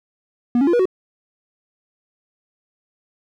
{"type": "tone with pitch steps", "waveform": "triangle", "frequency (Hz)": [241.4, 278.1, 344.6, 482.1, 372.5], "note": ["B3", "C#4", "F4", "B4", "F#4"], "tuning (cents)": [-39, 6, -23, -42, 12], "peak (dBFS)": -11, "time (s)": [0.55, 0.855], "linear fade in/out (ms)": 2, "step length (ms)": 61, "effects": []}